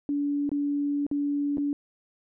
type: tone with dropouts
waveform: sine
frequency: 287.2 Hz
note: D4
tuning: 39 cents flat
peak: -24 dBFS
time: 0.09-1.73 s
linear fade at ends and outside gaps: 1 ms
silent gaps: 0.493-0.516 / 1.066-1.113 / 1.572-1.581 s
effects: none